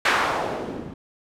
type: noise with low-pass filter sweep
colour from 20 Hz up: blue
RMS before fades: -25 dBFS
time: 0.05-0.94 s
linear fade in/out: 5 ms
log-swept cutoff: 1700 to 210 Hz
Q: 1.3
effects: none